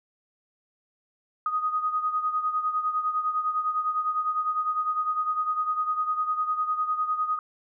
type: beating tone pair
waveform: sine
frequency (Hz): 1244.5 / 1254.4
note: D#6 / D#6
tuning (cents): 0 / +14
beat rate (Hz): 9.9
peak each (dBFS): -25 / -31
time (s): 1.46-7.39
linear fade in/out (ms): 2
effects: none